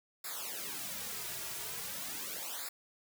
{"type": "noise with flanger", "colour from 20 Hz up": "white", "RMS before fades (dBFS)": -41, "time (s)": [0.24, 2.69], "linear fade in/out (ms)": 5, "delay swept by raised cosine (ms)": [0.33, 3.93], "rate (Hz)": 0.41, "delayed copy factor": -0.95, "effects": []}